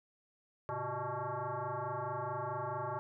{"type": "tone with frequency modulation", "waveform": "sine", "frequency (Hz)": 136.3, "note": "C#3", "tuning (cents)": -29, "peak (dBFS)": -35, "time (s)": [0.69, 2.99], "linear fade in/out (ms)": 0, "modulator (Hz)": 248, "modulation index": 4.6, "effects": []}